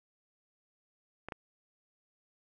clicks, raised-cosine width 0.5 ms, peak -25 / -23 dBFS, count 2, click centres 1.286 / 1.322 s, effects none

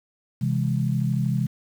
sine chord, C augmented, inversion none, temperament just, 130.81 / 163.52 / 204.4 Hz, C3 / E3 / G#3, 0 / -14 / -27 cents, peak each -23 / -26 / -27 dBFS, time 0.41-1.47 s, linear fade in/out 10 ms, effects 8-bit

